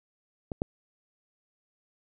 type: clicks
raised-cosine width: 2 ms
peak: -20 / -14 dBFS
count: 2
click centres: 0.518 / 0.619 s
effects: none